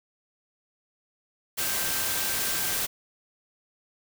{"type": "tone in noise", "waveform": "sine", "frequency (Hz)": 1568, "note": "G6", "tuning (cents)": 0, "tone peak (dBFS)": -39, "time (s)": [1.58, 2.8], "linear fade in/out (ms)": 20, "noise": "white", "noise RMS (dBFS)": -28, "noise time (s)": [1.57, 2.87], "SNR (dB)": -14, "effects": []}